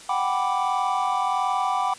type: chord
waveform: triangle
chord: G major seventh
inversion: third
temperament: equal with one note detuned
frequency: 742.6 / 784 / 987.8 / 1174.7 Hz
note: F#5 / G5 / B5 / D6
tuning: +6 / 0 / 0 / 0 cents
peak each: -25 dBFS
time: 0.09-1.94 s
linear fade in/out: 5 ms
effects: white hiss -44 dBFS RMS until 1.98 s + resampled to 22050 Hz